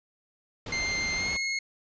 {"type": "low-pass noise", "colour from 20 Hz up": "pink", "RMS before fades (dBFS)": -38, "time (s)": [0.66, 1.37], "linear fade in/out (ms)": 5, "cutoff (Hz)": 5000, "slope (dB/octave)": 12}
{"type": "tone with pitch glide", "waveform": "sawtooth", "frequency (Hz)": [2098, 2162], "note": ["C7", "C#7"], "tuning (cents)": [4, -44], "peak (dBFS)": -24, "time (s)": [0.72, 1.59], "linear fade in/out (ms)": 5, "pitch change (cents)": 52, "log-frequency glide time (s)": [1.15, 1.32]}
{"effects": ["resampled to 16000 Hz"]}